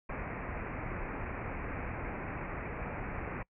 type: low-pass noise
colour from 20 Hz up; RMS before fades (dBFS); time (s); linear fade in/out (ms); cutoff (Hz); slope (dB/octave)
pink; -39; 0.09-3.43; 5; 2500; 96
effects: noise-tail reverb RT60 0.1 s tail -25 dB re dry

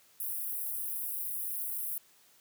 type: high-pass noise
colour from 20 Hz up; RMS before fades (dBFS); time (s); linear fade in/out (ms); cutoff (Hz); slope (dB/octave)
white; -36; 0.2-1.98; 2; 10000; 48
effects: white hiss -63 dBFS RMS until 2.4 s + high-pass 100 Hz 12 dB/octave

